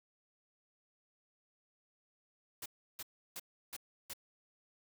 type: noise bursts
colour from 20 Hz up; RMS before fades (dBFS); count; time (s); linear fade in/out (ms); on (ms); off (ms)
white; -44; 5; 2.62-4.135; 5; 39; 330
effects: none